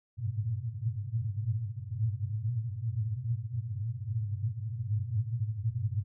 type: band-pass noise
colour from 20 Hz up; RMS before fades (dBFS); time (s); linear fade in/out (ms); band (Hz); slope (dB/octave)
white; -33; 0.17-6.04; 20; 100 to 120; 96
effects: none